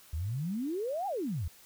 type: exponential two-way sweep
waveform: sine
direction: up then down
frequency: 71.6 to 830.6 to 71.6 Hz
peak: -31 dBFS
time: 0.13-1.48 s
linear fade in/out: 5 ms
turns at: 1.07 s
effects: white hiss -57 dBFS RMS until 1.65 s